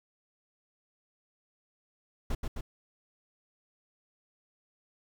brown noise with echo, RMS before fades -30 dBFS, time 2.3-2.35 s, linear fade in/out 5 ms, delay 130 ms, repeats 2, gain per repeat -3 dB, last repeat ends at 2.61 s, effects none

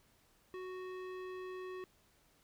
square tone with low-pass filter, 370 Hz, F#4, in tune, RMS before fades -45 dBFS, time 0.54-1.84 s, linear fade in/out 0 ms, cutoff 2500 Hz, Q 0.96, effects pink hiss -70 dBFS RMS until 2.43 s

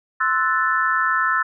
sine chord, F# half-diminished seventh, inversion second, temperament equal, 1046.5 / 1318.5 / 1480 / 1760 Hz, C6 / E6 / F#6 / A6, 0 / 0 / 0 / 0 cents, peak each -25 / -20 / -24 / -22 dBFS, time 0.2-1.43 s, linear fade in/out 10 ms, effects none

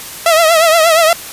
sawtooth tone with vibrato, 653 Hz, E5, 17 cents flat, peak -3 dBFS, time 0.26-1.13 s, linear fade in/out 2 ms, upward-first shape triangle, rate 8.5 Hz, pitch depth 97 cents each way, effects white hiss -28 dBFS RMS until 1.32 s + resampled to 32000 Hz

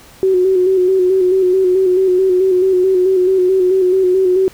sine tone with vibrato, 372.3 Hz, F#4, 11 cents sharp, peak -9 dBFS, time 0.23-4.48 s, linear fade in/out 0 ms, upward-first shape square, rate 4.6 Hz, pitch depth 38 cents each way, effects pink hiss -42 dBFS RMS until 4.53 s

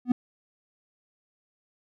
triangle tone with exponential growth, 246.9 Hz, B3, in tune, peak -13 dBFS, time 0.05-0.12 s, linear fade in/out 5 ms, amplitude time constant 15 ms, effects none

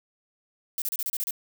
violet noise bursts, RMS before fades -29 dBFS, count 8, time 0.78-1.308 s, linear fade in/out 0 ms, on 38 ms, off 32 ms, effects none

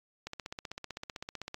click train, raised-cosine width 0.2 ms, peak -22 dBFS, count 21, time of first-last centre 0.27-1.544 s, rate 15.7 Hz, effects AAC 48 kbps

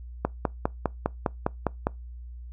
click train, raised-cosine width 1 ms, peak -9 dBFS, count 9, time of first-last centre 0.25-1.869 s, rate 4.94 Hz, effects noise-tail reverb RT60 0.2 s tail -24 dB re dry + added 60 Hz sine -38 dBFS peak until 2.52 s

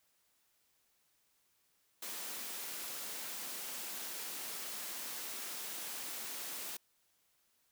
white high-pass noise, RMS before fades -43 dBFS, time 2.02-6.77 s, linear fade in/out 5 ms, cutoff 190 Hz, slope 24 dB/octave, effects white hiss -75 dBFS RMS until 7.71 s

